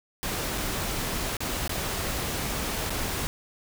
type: noise with dropouts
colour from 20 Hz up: pink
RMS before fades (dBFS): -30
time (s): 0.23-3.27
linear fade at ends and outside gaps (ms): 0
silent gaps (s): 0.577-0.58 / 1.368-1.405 / 1.677-1.694 / 2.897-2.904
effects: none